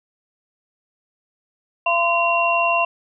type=tone cluster; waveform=sine; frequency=682 / 1027 / 2746 Hz; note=F5 / C6 / F7; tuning=-41 / -33 / -30 cents; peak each=-20 dBFS; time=1.86-2.85 s; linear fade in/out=5 ms; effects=none